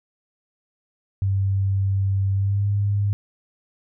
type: tone with pitch glide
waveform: sine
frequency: 97.5 to 101.41 Hz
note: G2 to G#2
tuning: -9 to -41 cents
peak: -18 dBFS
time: 1.22-3.13 s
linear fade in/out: 0 ms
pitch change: +68 cents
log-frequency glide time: 2.34-2.67 s
effects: none